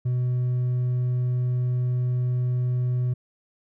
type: tone with hard clipping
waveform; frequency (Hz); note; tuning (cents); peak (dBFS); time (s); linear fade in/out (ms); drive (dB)
sine; 124.6; B2; +16; -22; 0.05-3.14; 10; 2
effects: none